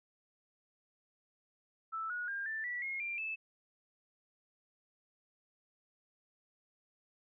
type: tone with pitch steps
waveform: sine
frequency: 1318.5 / 1454.5 / 1604.6 / 1770.2 / 1952.8 / 2154 / 2377 / 2622 Hz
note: E6 / F#6 / G6 / A6 / B6 / C7 / D7 / E7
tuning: 0 / -30 / +40 / +10 / -20 / +50 / +20 / -10 cents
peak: -36 dBFS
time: 1.92-3.36 s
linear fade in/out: 20 ms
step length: 180 ms
effects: none